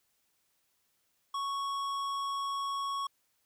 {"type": "tone with tanh clipping", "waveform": "triangle", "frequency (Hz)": 1108.7, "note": "C#6", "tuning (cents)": 0, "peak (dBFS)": -34, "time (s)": [1.34, 3.07], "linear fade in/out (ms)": 5, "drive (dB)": 18, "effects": ["white hiss -75 dBFS RMS until 3.45 s"]}